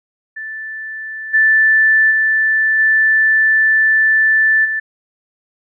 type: tone with level steps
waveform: sine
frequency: 1760 Hz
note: A6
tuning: in tune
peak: -24 / -8 / -11 / -9 / -16 dBFS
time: 0.36-4.8 s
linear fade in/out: 10 ms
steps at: 1.33 / 2.1 / 2.78 / 4.64 s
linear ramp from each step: 20 ms
effects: none